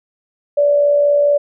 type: tone with amplitude modulation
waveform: sine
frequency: 579 Hz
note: D5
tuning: 25 cents flat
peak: -8 dBFS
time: 0.57-1.38 s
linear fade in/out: 10 ms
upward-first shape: sine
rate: 64.6 Hz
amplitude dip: 35%
effects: none